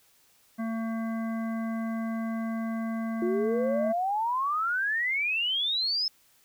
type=harmonic tone; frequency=225 Hz; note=A3; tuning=39 cents sharp; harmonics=1 / 3 / 5 / 7 / 9; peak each=-29 / -39 / -43 / -46 / -48 dBFS; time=0.58-3.93 s; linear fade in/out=20 ms
type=exponential sweep; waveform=sine; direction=up; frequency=343.9 to 5274 Hz; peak=-25 dBFS; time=3.22-6.08 s; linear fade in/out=2 ms
effects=white hiss -63 dBFS RMS until 6.44 s